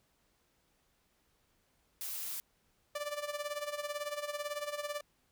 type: noise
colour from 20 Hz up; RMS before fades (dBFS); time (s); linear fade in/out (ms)
blue; -40; 2.01-2.4; 0
type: tone with tremolo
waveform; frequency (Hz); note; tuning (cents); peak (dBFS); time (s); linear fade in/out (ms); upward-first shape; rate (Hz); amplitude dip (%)
sawtooth; 587.3; D5; 0; -30; 2.95-5.01; 5; sine; 18; 75
effects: pink hiss -74 dBFS RMS until 5.31 s